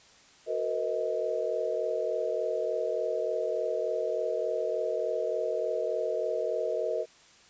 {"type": "tone cluster", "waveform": "sine", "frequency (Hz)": [371.2, 456.6, 500, 631], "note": ["F#4", "A#4", "B4", "D#5"], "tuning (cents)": [6, -36, 21, 24], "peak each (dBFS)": [-37, -32, -34, -31], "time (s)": [0.46, 7.06], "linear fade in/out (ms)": 50, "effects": ["white hiss -57 dBFS RMS until 7.49 s", "resampled to 16000 Hz"]}